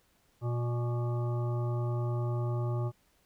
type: harmonic tone with a mistuned harmonic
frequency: 120 Hz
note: B2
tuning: 49 cents flat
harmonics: 1 / 3 / 5 / 7 / 9 / 10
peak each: -29 / -39 / -43 / -46 / -48 / -49 dBFS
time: 0.41-2.92 s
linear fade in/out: 50 ms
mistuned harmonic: 9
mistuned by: +47 cents
effects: pink hiss -69 dBFS RMS until 3.25 s